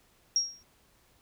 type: tone with exponential decay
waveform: sine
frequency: 5600 Hz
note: F8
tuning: 4 cents sharp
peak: -20 dBFS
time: 0.36-0.63 s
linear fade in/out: 1 ms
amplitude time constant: 57 ms
effects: pink hiss -65 dBFS RMS until 1.21 s